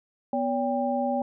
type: tone cluster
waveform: sine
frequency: 246.4 / 569 / 795 Hz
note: B3 / C#5 / G5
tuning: -4 / +45 / +24 cents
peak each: -28 dBFS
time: 0.33-1.22 s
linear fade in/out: 2 ms
effects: none